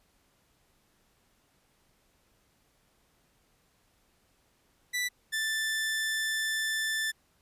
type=tone pair in turn; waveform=sawtooth; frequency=1975.5 / 1764.3 Hz; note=B6 / A6; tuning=0 / +4 cents; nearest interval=major second; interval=196 cents; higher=first; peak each=-25 dBFS; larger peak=neither; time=4.93-5.09 / 5.32-7.12 s; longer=second; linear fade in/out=20 ms; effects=pink hiss -69 dBFS RMS until 7.41 s + resampled to 32000 Hz